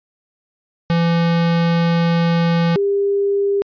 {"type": "tone pair in turn", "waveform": ["square", "sine"], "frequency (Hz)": [168.7, 400.2], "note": ["E3", "G4"], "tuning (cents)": [40, 36], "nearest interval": "octave + minor third", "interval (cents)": 1496, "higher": "second", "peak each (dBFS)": -14, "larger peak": "neither", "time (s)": [[0.9, 2.76], [2.76, 3.62]], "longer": "first", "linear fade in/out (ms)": 0, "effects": ["resampled to 11025 Hz"]}